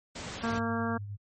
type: noise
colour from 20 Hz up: pink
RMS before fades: -39 dBFS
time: 0.15-0.59 s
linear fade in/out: 10 ms
type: harmonic tone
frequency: 230 Hz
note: A#3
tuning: 23 cents flat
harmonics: 1 / 2 / 3 / 4 / 5 / 6 / 7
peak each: -31 / -37 / -38 / -40 / -38 / -39 / -39 dBFS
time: 0.43-0.98 s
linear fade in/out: 10 ms
type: tone with tremolo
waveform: sine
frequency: 102 Hz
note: G#2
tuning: 31 cents flat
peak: -34 dBFS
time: 0.49-1.17 s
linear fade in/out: 20 ms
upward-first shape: sine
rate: 9.9 Hz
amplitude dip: 40%
effects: high-pass 60 Hz 12 dB/octave + MP3 32 kbps